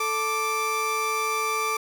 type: tone pair together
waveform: 30% pulse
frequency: 440 / 1175.6 Hz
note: A4 / D6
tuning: 0 / +1 cents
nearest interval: octave + perfect fourth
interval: 1701 cents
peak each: -28 / -22 dBFS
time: 0-1.77 s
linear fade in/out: 5 ms
effects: none